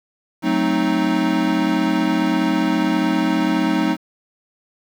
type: chord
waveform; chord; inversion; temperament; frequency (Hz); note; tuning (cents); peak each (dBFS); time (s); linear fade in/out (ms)
square; F# diminished seventh; none; equal; 185 / 220 / 261.6 / 311.1; F#3 / A3 / C4 / Eb4; 0 / 0 / 0 / 0; -24 / -24 / -23 / -20; 0.42-3.97; 50
effects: low-pass 4000 Hz 12 dB/octave + 7-bit